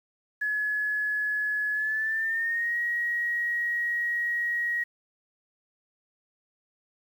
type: tone with pitch glide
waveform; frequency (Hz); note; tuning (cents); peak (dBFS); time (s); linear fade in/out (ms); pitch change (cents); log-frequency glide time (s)
sine; 1699 to 1896.1; G#6 to A#6; +39 to +29; -25; 0.41-4.84; 10; +190; 1.73-2.77
effects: 9-bit